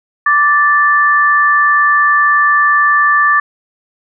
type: tone pair together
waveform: sine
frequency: 1171 / 1761.6 Hz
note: D6 / A6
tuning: -5 / +2 cents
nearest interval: perfect fifth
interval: 707 cents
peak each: -10 dBFS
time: 0.26-3.4 s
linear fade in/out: 5 ms
effects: none